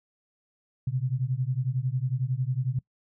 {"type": "beating tone pair", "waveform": "sine", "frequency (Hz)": [123.47, 134.47], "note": ["B2", "C3"], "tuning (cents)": [0, 48], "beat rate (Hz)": 11, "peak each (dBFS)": -28, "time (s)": [0.87, 2.79], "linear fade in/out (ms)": 5, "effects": ["noise-tail reverb RT60 0.1 s tail -23 dB re dry"]}